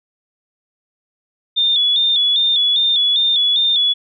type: tone with vibrato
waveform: sine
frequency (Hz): 3507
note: A7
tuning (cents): -6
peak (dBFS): -12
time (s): 1.56-3.94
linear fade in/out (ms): 20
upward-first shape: square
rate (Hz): 2.5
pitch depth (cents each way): 53
effects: none